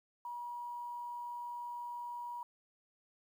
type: tone with quantisation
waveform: sine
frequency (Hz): 961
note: B5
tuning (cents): -48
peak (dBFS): -40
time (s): 0.25-2.43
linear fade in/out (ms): 2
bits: 11
effects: none